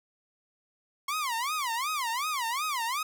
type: tone with vibrato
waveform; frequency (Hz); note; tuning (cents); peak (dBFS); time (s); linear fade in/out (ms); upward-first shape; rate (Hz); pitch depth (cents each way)
sawtooth; 1070; C6; +38; -25; 1.08-3.03; 5; sine; 2.7; 290
effects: none